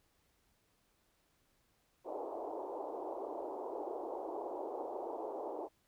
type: band-pass noise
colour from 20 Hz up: pink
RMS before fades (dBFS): -42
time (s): 2.04-5.69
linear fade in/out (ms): 50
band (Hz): 330 to 930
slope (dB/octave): 48
effects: pink hiss -75 dBFS RMS until 5.87 s